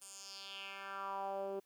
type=tone with band-pass filter sweep; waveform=10% pulse; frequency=196 Hz; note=G3; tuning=in tune; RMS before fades=-44 dBFS; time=0.01-1.6 s; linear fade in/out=10 ms; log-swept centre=9300 to 400 Hz; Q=3.1; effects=white hiss -75 dBFS RMS until 1.65 s